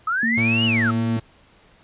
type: linear two-way sweep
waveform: sine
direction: up then down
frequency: 1244.5 to 2960 to 1244.5 Hz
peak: -19 dBFS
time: 0.07-0.91 s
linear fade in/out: 5 ms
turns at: 0.65 s
type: tone with pitch glide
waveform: sine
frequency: 230 to 231.9 Hz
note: A#3 to A#3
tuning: -23 to -9 cents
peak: -21 dBFS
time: 0.23-1.17 s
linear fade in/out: 2 ms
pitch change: +14 cents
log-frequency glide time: 0.64-0.91 s
type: tone with vibrato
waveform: 45% pulse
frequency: 111.5 Hz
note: A2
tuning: 23 cents sharp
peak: -23 dBFS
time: 0.37-1.2 s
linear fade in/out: 10 ms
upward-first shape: sine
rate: 1.8 Hz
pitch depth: 20 cents each way
effects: pink hiss -54 dBFS RMS until 1.83 s + resampled to 8000 Hz